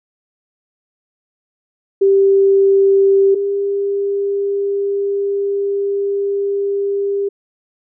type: tone pair in turn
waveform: sine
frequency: 392 / 399.5 Hz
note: G4 / G4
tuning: 0 / +33 cents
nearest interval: unison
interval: 33 cents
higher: second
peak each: -8 / -15 dBFS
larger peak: first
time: 2.01-3.35 / 3.35-7.29 s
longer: second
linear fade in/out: 10 ms
effects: none